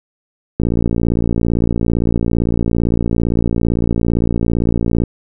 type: click train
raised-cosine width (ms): 3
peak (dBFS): -3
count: 257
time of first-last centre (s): 0.6-5.037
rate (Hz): 57.7
effects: none